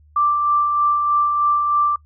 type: tone with tremolo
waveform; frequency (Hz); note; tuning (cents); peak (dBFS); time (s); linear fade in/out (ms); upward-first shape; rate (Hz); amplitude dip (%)
sine; 1176; D6; +2; -13; 0.16-1.96; 5; sine; 3.2; 35
effects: noise-tail reverb RT60 0.1 s tail -21 dB re dry + added 75 Hz sine -48 dBFS peak until 2.05 s